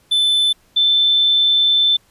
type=tone pair in turn; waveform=triangle / sine; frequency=3520 / 3535 Hz; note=A7 / A7; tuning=0 / +7 cents; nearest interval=unison; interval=7 cents; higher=second; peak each=-11 dBFS; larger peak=neither; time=0.11-0.53 / 0.76-1.97 s; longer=second; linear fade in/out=10 ms; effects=pink hiss -56 dBFS RMS until 2.1 s + resampled to 32000 Hz